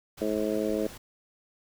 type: noise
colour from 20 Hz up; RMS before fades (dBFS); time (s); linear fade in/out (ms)
pink; -45; 0.17-0.98; 10
type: harmonic tone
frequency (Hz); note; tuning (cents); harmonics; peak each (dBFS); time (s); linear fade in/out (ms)
107; A2; -48; 2 / 3 / 4 / 5 / 6; -33 / -31 / -31 / -32 / -35; 0.21-0.87; 5
effects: none